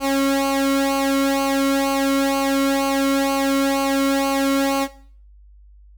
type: tone with flanger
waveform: sawtooth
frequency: 273.9 Hz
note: C#4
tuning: 21 cents flat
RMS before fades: -19 dBFS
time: 0-4.88 s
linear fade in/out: 50 ms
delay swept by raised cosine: 0.55 to 1.17 ms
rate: 2.1 Hz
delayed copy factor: -0.85
effects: noise-tail reverb RT60 0.5 s tail -17 dB re dry + added 50 Hz sine -44 dBFS peak until 5.97 s